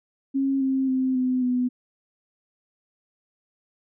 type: tone with pitch steps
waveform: sine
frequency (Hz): 271.6 / 265.9 / 260.2 / 254.7 / 249.3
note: C#4 / C4 / C4 / C4 / B3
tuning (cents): -35 / +28 / -9 / -46 / +16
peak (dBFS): -20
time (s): 0.34-1.69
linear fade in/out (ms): 20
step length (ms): 270
effects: none